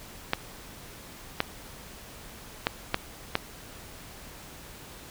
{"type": "clicks", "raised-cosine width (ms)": 0.3, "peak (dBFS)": -7, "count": 5, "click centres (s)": [0.334, 1.404, 2.669, 2.944, 3.354], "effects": ["pink hiss -46 dBFS RMS until 5.1 s"]}